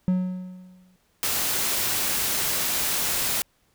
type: tone with exponential decay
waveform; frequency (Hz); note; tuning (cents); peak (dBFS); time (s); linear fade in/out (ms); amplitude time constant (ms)
triangle; 183.4; F#3; -15; -15; 0.08-0.96; 0; 190
type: noise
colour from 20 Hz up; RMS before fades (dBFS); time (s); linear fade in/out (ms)
white; -25; 1.23-3.42; 0
effects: pink hiss -66 dBFS RMS until 3.74 s